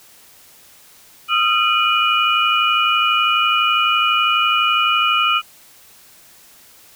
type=tone cluster; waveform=sine; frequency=1247 / 1359 / 2450 / 2933 Hz; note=D#6 / F6 / D#7 / F#7; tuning=+3 / -48 / -27 / -16 cents; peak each=-19 dBFS; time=1.28-5.42 s; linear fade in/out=50 ms; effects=white hiss -47 dBFS RMS until 6.95 s